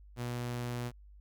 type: tone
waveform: sawtooth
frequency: 121.3 Hz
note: B2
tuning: 31 cents flat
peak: -31 dBFS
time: 0.16-0.92 s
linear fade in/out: 50 ms
effects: added 50 Hz sine -52 dBFS peak until 1.2 s